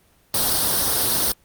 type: noise with comb filter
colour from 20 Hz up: white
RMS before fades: -20 dBFS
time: 0.34-1.32 s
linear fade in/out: 2 ms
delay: 0.21 ms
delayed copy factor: +0.65
effects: pink hiss -58 dBFS RMS until 1.44 s + Opus 24 kbps